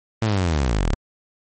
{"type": "linear sweep", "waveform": "sawtooth", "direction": "down", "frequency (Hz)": [114.8, 31.59], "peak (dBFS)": -14, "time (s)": [0.22, 0.94], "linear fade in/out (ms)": 0, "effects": ["MP3 32 kbps"]}